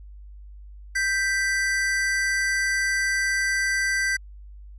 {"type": "tone pair together", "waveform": "square", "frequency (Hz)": [1568, 1977], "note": ["G6", "B6"], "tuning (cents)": [0, 1], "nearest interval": "major third", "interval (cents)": 401, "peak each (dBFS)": -25, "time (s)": [0.95, 4.17], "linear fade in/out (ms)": 10, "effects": ["added 50 Hz sine -40 dBFS peak until 4.78 s", "resampled to 24000 Hz"]}